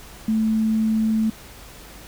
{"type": "tone", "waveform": "sine", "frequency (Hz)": 219.9, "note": "A3", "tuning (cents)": -1, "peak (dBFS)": -17, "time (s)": [0.28, 1.3], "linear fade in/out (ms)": 5, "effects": ["added 50 Hz sine -46 dBFS peak until 2.07 s", "pink hiss -43 dBFS RMS until 2.07 s"]}